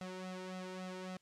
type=tone with flanger; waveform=sawtooth; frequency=185 Hz; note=F#3; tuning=in tune; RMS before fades=-45 dBFS; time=0.01-1.17 s; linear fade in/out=2 ms; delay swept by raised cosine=1.5 to 2.18 ms; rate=3.6 Hz; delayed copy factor=+0.85; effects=white hiss -74 dBFS RMS until 1.21 s + low-pass 7000 Hz 12 dB/octave